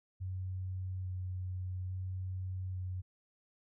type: tone with vibrato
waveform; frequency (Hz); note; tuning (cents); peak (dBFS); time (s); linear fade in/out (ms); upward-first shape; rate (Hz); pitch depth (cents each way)
sine; 92.5; F#2; 0; -36; 0.2-3.02; 20; square; 0.59; 10
effects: none